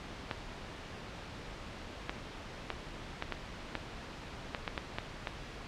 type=clicks; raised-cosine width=0.3 ms; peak=-17 dBFS; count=11; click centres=0.312 / 2.095 / 2.703 / 3.224 / 3.323 / 3.753 / 4.548 / 4.678 / 4.778 / 4.985 / 5.272 s; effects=pink hiss -45 dBFS RMS until 5.67 s + low-pass 4000 Hz 12 dB/octave